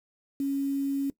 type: tone with quantisation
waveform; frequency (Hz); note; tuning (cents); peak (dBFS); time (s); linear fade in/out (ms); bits
sine; 276.8; C#4; -2; -25; 0.4-1.1; 2; 8
effects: noise-tail reverb RT60 0.1 s tail -19 dB re dry